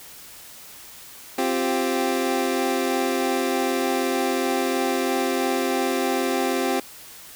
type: chord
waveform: 25% pulse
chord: C suspended fourth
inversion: none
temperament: equal with one note detuned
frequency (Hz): 262.4 / 349.2 / 392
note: C4 / F4 / G4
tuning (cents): +5 / 0 / 0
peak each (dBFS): -21 / -23 / -22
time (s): 1.38-6.8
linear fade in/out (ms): 5
effects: white hiss -43 dBFS RMS until 7.35 s